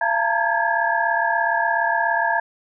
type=tone cluster; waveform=sine; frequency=682 / 893 / 930 / 1627 / 1694 Hz; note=F5 / A5 / A#5 / G#6 / G#6; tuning=-41 / +25 / -4 / -36 / +34 cents; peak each=-24 dBFS; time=0.01-2.4 s; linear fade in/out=5 ms; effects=none